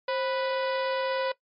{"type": "harmonic tone with a mistuned harmonic", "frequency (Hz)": 493.9, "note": "B4", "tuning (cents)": 0, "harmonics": [1, 2, 3, 4, 5, 6, 7, 8, 9, 10], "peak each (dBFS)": [-27, -33, -37, -39, -41, -43, -44, -45, -46, -47], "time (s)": [0.08, 1.32], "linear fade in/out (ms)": 5, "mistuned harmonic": 1, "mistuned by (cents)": 120, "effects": ["noise-tail reverb RT60 0.1 s tail -19 dB re dry", "MP3 32 kbps"]}